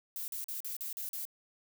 violet noise bursts, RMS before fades -39 dBFS, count 7, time 0.16-1.252 s, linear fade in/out 0 ms, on 120 ms, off 42 ms, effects none

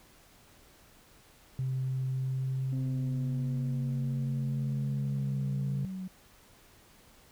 sine tone with pitch glide, 130.7 to 137.59 Hz, C3 to C#3, -1 to -13 cents, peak -28 dBFS, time 1.59-5.85 s, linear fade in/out 0 ms, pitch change +88 cents, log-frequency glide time 2.06-4.9 s
sine linear sweep, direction down, 261.6 to 185 Hz, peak -35 dBFS, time 2.72-6.08 s, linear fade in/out 10 ms
effects tanh soft clip ceiling -25 dBFS + pink hiss -59 dBFS RMS until 7.31 s

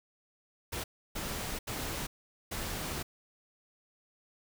pink noise bursts at uneven times, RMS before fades -37 dBFS, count 4, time 0.72-0.84 / 1.15-1.59 / 1.67-2.07 / 2.51-3.03 s, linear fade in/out 10 ms, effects none

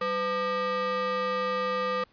square ring-modulated tone, 350 Hz, F4, 4 cents sharp, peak -24 dBFS, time 0.01-2.04 s, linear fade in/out 5 ms, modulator 856 Hz, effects pink hiss -63 dBFS RMS until 2.12 s + resampled to 11025 Hz

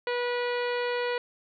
harmonic tone, 486.9 Hz, B4, 25 cents flat, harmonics 1 / 2 / 3 / 4 / 5 / 6 / 7 / 8 / 9, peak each -28 / -35 / -37 / -37 / -40 / -43 / -47 / -48 / -45 dBFS, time 0.07-1.18 s, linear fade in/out 2 ms, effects none

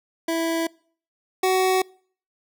25% pulse tone pair in turn, 329.6 / 374.4 Hz, E4 / F#4, 0 / +20 cents, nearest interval major second, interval 220 cents, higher second, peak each -18 / -14 dBFS, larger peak second, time 0.28-0.67 / 1.43-1.82 s, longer neither, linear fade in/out 5 ms, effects noise-tail reverb RT60 0.5 s tail -25 dB re dry

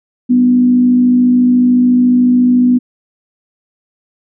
sine tone with frequency modulation, 247.6 Hz, B3, 5 cents sharp, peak -6 dBFS, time 0.29-2.79 s, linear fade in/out 20 ms, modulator 54 Hz, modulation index 0.29, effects none

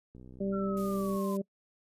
click train, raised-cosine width 3 ms, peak -38 dBFS, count 65, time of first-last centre 0.15-1.163 s, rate 63.2 Hz
harmonic tone, 196 Hz, G3, in tune, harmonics 1 / 2 / 3, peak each -31 / -35 / -38 dBFS, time 0.4-1.42 s, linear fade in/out 10 ms
sine linear sweep, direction down, 1373 to 1007 Hz, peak -39 dBFS, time 0.52-1.37 s, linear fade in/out 20 ms
blue noise, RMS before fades -49 dBFS, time 0.77-1.37 s, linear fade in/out 0 ms
effects noise-tail reverb RT60 0.1 s tail -24 dB re dry + resampled to 32000 Hz

